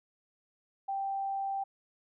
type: tone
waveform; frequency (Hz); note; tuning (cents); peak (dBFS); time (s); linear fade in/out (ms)
sine; 784; G5; 0; -31; 0.88-1.64; 10
effects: none